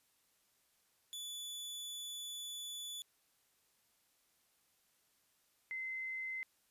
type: tone pair in turn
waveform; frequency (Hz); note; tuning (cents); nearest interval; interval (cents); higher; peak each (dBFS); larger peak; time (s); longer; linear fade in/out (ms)
sawtooth / sine; 3460 / 2061; A7 / C7; -30 / -27; major sixth; 897; first; -40 / -39; second; 1.13-3.02 / 5.71-6.43; first; 0
effects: white hiss -75 dBFS RMS until 6.7 s + resampled to 32000 Hz